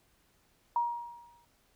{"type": "tone with exponential decay", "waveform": "sine", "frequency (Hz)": 948, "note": "A#5", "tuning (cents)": 29, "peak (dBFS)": -24, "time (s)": [0.76, 1.45], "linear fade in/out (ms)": 2, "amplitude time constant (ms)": 150, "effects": ["pink hiss -69 dBFS RMS until 1.75 s"]}